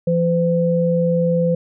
sine tone pair together, 170 / 509.4 Hz, F3 / C5, -46 / -46 cents, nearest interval octave + perfect fifth, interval 1900 cents, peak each -17 dBFS, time 0.07-1.55 s, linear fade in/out 5 ms, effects none

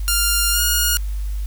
5% pulse tone with pitch glide, 1399 to 1434.2 Hz, F6 to F6, +3 to +46 cents, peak -5 dBFS, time 0.08-0.97 s, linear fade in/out 0 ms, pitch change +43 cents, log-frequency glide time 0.52-0.6 s, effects added 50 Hz sine -21 dBFS peak until 1.46 s + white hiss -46 dBFS RMS until 1.46 s

